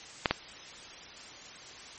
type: clicks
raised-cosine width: 0.3 ms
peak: -7 / -8 dBFS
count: 2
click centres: 0.258 / 0.31 s
effects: white hiss -47 dBFS RMS until 1.98 s + MP3 32 kbps